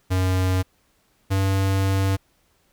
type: tone pair in turn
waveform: square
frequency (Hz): 92.9 / 96.71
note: F#2 / G2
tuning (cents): +7 / -23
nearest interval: minor second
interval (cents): 70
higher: second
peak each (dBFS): -19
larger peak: neither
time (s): 0.1-0.63 / 1.3-2.17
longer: second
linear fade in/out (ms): 20
effects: pink hiss -64 dBFS RMS until 2.72 s